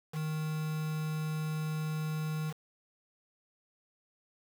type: tone with quantisation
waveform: triangle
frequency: 155.56 Hz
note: D#3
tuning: in tune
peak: -30 dBFS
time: 0.12-2.54 s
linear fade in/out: 50 ms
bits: 7
effects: none